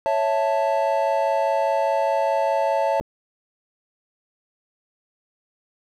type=chord; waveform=triangle; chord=A major; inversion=first; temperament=equal; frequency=554.4 / 659.3 / 880 Hz; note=C#5 / E5 / A5; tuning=0 / 0 / 0 cents; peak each=-21 dBFS; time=0.06-3 s; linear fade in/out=0 ms
type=clicks; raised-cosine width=2 ms; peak=-22 dBFS; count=2; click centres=2.999 / 3.01 s
effects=none